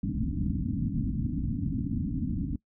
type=low-pass noise; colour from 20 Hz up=white; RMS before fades=-30 dBFS; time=0.03-2.56 s; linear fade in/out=5 ms; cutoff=290 Hz; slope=96 dB/octave; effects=noise-tail reverb RT60 0.1 s tail -22 dB re dry